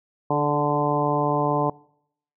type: harmonic tone with a mistuned harmonic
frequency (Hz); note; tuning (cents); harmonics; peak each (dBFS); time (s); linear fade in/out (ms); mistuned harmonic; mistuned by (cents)
146.9; D3; +1; 1 / 2 / 3 / 4 / 5 / 6 / 7; -27 / -27 / -27 / -27 / -27 / -27 / -27; 0.3-1.7; 5; 3; -20
effects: noise-tail reverb RT60 0.7 s tail -24 dB re dry